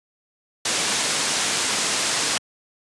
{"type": "low-pass noise", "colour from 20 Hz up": "white", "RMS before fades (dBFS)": -23, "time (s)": [0.65, 2.38], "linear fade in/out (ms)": 5, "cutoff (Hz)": 8600, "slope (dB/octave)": 24, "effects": ["high-pass 150 Hz 12 dB/octave", "resampled to 24000 Hz"]}